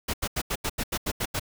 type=noise bursts; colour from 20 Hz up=pink; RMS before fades=-28 dBFS; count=10; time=0.08-1.397 s; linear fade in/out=10 ms; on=57 ms; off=83 ms; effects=none